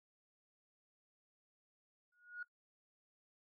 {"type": "tone with exponential growth", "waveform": "sine", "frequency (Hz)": 1447, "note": "F#6", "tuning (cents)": -39, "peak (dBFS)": -39, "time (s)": [2.12, 2.43], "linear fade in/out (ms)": 5, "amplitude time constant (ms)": 67, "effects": ["noise-tail reverb RT60 0.1 s tail -19 dB re dry", "tanh soft clip ceiling -35 dBFS"]}